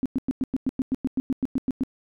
sine tone bursts, 261.6 Hz, C4, in tune, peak -20 dBFS, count 15, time 0.03-1.835 s, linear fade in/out 0 ms, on 27 ms, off 100 ms, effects none

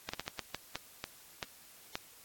slowing click train, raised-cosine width 0.2 ms, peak -19 dBFS, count 10, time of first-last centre 0.09-1.955 s, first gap 45 ms, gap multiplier 1.36, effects white hiss -57 dBFS RMS until 2.24 s + AAC 64 kbps

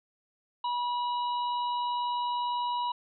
harmonic tone, 971 Hz, B5, 30 cents flat, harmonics 1 / 3 / 4, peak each -28 / -42 / -42 dBFS, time 0.64-2.92 s, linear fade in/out 5 ms, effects none

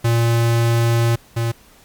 square tone pair in turn, 116.54 / 115.96 Hz, A#2 / A#2, 0 / -9 cents, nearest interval unison, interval 9 cents, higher first, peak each -14 / -18 dBFS, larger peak first, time 0.04-1.16 / 1.36-1.52 s, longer first, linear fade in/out 10 ms, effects pink hiss -49 dBFS RMS until 1.84 s + MP3 96 kbps

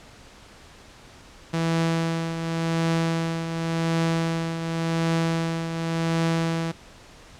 sawtooth tone with tremolo, 164.81 Hz, E3, in tune, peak -16 dBFS, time 1.53-6.72 s, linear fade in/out 10 ms, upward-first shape triangle, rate 0.9 Hz, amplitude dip 60%, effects pink hiss -48 dBFS RMS until 7.39 s + low-pass 7000 Hz 12 dB/octave

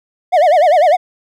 triangle tone with vibrato, 658 Hz, E5, 3 cents flat, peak -5 dBFS, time 0.32-0.97 s, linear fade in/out 20 ms, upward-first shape sine, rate 10 Hz, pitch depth 220 cents each way, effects none

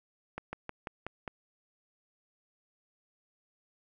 slowing click train, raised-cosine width 0.5 ms, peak -22 dBFS, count 6, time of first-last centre 0.38-1.278 s, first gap 150 ms, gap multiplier 1.09, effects none

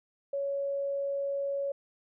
sine tone, 558 Hz, C#5, 11 cents sharp, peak -29 dBFS, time 0.33-1.72 s, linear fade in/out 5 ms, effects none

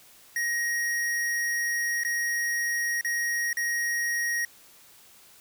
square tone with dropouts, 1883 Hz, A#6, 17 cents sharp, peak -26 dBFS, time 0.36-4.45 s, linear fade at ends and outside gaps 2 ms, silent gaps 2.035-2.048 / 3.011-3.047 / 3.53-3.57 s, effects white hiss -54 dBFS RMS until 5.4 s

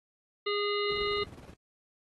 harmonic tone, 410.5 Hz, G#4, 20 cents flat, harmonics 1 / 3 / 5 / 7 / 9 / 10, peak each -30 / -35 / -37 / -38 / -40 / -40 dBFS, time 0.46-1.24 s, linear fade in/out 10 ms
brown noise with tremolo, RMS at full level -42 dBFS, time 0.9-1.54 s, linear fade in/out 5 ms, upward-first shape square, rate 19 Hz, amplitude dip 55%
effects high-pass 60 Hz 12 dB/octave + AAC 32 kbps

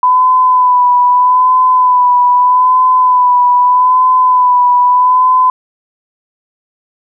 sine tone with vibrato, 1000 Hz, B5, 21 cents sharp, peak -5 dBFS, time 0.03-5.5 s, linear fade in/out 2 ms, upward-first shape sine, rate 0.8 Hz, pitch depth 29 cents each way, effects none

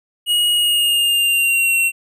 square tone with pitch glide, 2889 to 2727 Hz, F#7 to F7, -42 to -42 cents, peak -14 dBFS, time 0.26-1.92 s, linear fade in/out 50 ms, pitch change -100 cents, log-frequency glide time 0.54-1.78 s, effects none

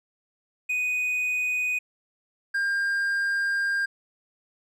triangle tone pair in turn, 2489 / 1602.3 Hz, D#7 / G6, 0 / +37 cents, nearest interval minor sixth, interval 763 cents, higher first, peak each -22 / -21 dBFS, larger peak second, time 0.69-1.79 / 2.54-3.86 s, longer second, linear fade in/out 10 ms, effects none

